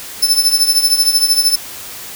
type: tone with tremolo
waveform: sawtooth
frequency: 5274 Hz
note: E8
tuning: in tune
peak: -4 dBFS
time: 0.22-1.56 s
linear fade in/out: 10 ms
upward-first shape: triangle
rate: 13 Hz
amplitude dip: 80%
effects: white hiss -30 dBFS RMS until 2.15 s